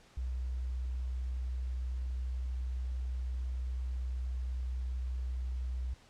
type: tone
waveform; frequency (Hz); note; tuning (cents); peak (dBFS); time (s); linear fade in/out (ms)
sine; 62.8; B1; +30; -33; 0.17-5.94; 5
effects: pink hiss -61 dBFS RMS until 6.09 s + low-pass 7000 Hz 12 dB/octave